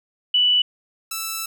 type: tone pair in turn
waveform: sine / 5% pulse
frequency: 2965 / 1320.8 Hz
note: F#7 / E6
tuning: +3 / +3 cents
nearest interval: octave + major second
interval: 1400 cents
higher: first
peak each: -14 dBFS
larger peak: neither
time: 0.34-0.62 / 1.11-1.46 s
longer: second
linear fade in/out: 5 ms
effects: none